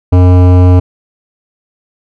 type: tone with hard clipping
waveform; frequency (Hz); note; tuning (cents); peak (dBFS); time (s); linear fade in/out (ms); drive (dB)
sine; 90.3; F#2; -42; -4; 0.12-0.8; 10; 16
effects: none